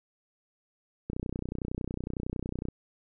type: click train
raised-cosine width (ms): 3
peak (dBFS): -20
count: 50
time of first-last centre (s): 1.1-2.686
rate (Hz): 30.9
effects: none